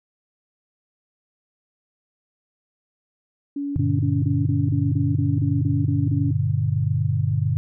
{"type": "tone bursts", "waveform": "sine", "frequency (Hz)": 283.6, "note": "C#4", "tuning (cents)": 40, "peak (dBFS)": -24, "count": 12, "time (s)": [3.56, 6.312], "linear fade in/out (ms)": 5, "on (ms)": 200, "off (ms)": 32}
{"type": "chord", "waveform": "sine", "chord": "G minor", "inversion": "none", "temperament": "equal with one note detuned", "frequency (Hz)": [98, 119.54, 146.83], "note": ["G2", "Bb2", "D3"], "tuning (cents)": [0, 44, 0], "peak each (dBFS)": -23, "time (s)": [3.76, 7.57], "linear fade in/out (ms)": 0}
{"effects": []}